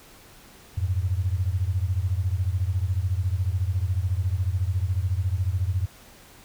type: beating tone pair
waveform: sine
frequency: 87.2 / 101.2 Hz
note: F2 / G#2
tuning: -2 / -44 cents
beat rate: 14 Hz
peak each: -24 / -26 dBFS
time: 0.77-5.86 s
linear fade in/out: 10 ms
effects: pink hiss -50 dBFS RMS until 6.44 s